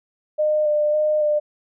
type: tone with vibrato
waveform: sine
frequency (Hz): 604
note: D5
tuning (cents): +48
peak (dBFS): -16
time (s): 0.38-1.4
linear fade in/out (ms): 20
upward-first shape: square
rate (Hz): 1.8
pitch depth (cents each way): 15
effects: none